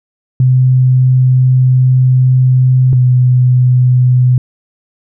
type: tone pair in turn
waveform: sine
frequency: 128.4 / 125.9 Hz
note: C3 / B2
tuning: -32 / +34 cents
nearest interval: unison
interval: 34 cents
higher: first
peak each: -5 dBFS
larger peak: neither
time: 0.4-2.93 / 2.93-4.38 s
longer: first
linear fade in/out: 2 ms
effects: none